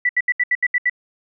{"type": "tone bursts", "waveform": "sine", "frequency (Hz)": 1968, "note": "B6", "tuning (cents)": -7, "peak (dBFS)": -14, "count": 8, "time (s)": [0.05, 0.897], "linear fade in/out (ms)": 5, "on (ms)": 42, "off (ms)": 73, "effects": []}